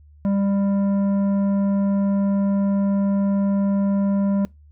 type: tone with tanh clipping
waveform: sine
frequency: 198.5 Hz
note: G3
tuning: 22 cents sharp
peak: -19 dBFS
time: 0.25-4.45 s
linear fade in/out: 0 ms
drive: 10 dB
effects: noise-tail reverb RT60 0.2 s tail -24 dB re dry + added 74 Hz sine -46 dBFS peak until 4.71 s